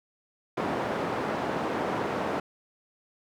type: band-pass noise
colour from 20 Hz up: white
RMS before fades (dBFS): -30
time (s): 0.57-2.4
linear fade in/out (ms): 5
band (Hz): 160 to 840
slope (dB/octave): 12
effects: none